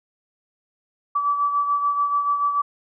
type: beating tone pair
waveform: sine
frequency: 1152 / 1158.9 Hz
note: D6 / D6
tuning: -34 / -23 cents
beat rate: 6.9 Hz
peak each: -19 / -28 dBFS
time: 1.15-2.62 s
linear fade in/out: 10 ms
effects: none